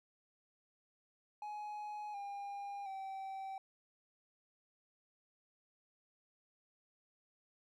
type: tone with pitch steps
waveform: triangle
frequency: 839 / 804 / 773 Hz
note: G#5 / G5 / G5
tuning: +17 / +44 / -24 cents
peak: -40 dBFS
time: 1.42-3.58 s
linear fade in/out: 2 ms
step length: 720 ms
effects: none